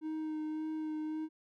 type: tone with vibrato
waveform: triangle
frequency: 311.1 Hz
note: D#4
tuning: in tune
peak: -33 dBFS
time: 0.01-1.29 s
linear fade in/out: 50 ms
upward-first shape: sine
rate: 1.8 Hz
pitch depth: 15 cents each way
effects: none